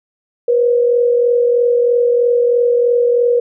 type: tone pair together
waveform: sine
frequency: 480 / 523.1 Hz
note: B4 / C5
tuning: -49 / -1 cents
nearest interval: minor second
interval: 148 cents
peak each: -10 / -20 dBFS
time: 0.48-3.4 s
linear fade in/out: 5 ms
effects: none